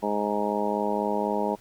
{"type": "harmonic tone", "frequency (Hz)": 104, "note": "G#2", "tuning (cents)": 3, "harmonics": [2, 3, 4, 5, 6, 7, 8, 9], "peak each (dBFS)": [-30, -34, -30, -32, -31, -40, -31, -31], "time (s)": [0.02, 1.56], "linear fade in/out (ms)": 20, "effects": ["pink hiss -55 dBFS RMS until 1.6 s", "MP3 96 kbps"]}